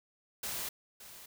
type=noise with echo; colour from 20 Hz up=white; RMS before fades=-38 dBFS; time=0.43-0.69 s; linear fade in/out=5 ms; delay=570 ms; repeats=1; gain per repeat=-13 dB; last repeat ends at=1.26 s; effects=none